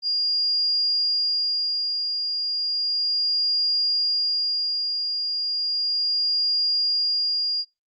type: tone with tremolo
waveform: sine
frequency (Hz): 4827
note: D8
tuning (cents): +47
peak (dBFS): -19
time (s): 0.02-7.65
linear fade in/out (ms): 50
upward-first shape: sine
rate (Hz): 0.34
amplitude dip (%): 40
effects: noise-tail reverb RT60 0.2 s tail -20 dB re dry + Opus 24 kbps